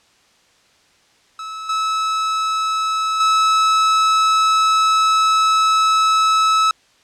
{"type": "tone with level steps", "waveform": "45% pulse", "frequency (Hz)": 1300, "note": "E6", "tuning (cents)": -24, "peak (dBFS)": [-27, -17, -12], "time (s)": [1.39, 6.71], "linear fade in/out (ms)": 2, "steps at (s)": [1.69, 3.2], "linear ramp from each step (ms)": 5, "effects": ["white hiss -55 dBFS RMS until 7.03 s", "low-pass 6000 Hz 12 dB/octave"]}